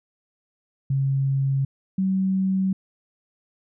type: tone pair in turn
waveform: sine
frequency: 136.1 / 190.27 Hz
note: C#3 / F#3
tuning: -31 / +49 cents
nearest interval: tritone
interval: 580 cents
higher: second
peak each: -19 dBFS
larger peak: neither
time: 0.9-1.65 / 1.98-2.73 s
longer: neither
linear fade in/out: 5 ms
effects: none